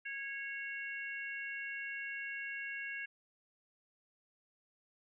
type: harmonic tone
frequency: 550 Hz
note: C#5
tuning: 14 cents flat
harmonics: 3 / 4 / 5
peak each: -42 / -44 / -46 dBFS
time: 0.05-3.06 s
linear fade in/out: 10 ms
effects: none